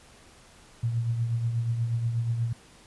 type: tone with tremolo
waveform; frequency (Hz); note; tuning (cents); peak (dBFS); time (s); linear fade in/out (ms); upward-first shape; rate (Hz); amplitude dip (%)
sine; 116.54; A#2; 0; -22; 0.83-2.53; 5; triangle; 8.3; 55
effects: pink hiss -54 dBFS RMS until 2.86 s + resampled to 24000 Hz